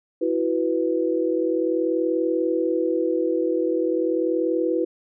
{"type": "chord", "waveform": "sine", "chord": "E suspended second", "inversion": "none", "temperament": "equal", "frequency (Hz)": [329.6, 370, 493.9], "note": ["E4", "F#4", "B4"], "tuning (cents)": [0, 0, 0], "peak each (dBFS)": [-23, -25, -24], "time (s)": [0.21, 4.85], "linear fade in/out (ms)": 10, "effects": []}